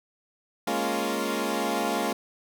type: chord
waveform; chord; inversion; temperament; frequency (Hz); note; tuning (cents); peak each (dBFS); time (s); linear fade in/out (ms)
15% pulse; Bb minor seventh; third; equal; 207.7 / 233.1 / 277.2 / 349.2; Ab3 / Bb3 / Db4 / F4; 0 / 0 / 0 / 0; -25; 0.67-2.13; 5
effects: none